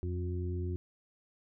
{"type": "harmonic tone with a mistuned harmonic", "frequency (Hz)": 89.7, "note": "F2", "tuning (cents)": 47, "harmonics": [1, 2, 3, 4], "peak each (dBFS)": [-33, -44, -46, -41], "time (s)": [0.03, 0.76], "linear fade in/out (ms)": 0, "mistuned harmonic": 1, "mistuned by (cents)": -55, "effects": []}